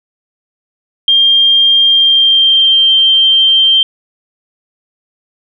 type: tone with pitch glide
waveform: sine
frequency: 3200 to 3147 Hz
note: G7 to G7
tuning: +35 to +6 cents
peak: -5 dBFS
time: 1.08-3.83 s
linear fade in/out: 2 ms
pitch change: -29 cents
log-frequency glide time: 1.85-2.87 s
effects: none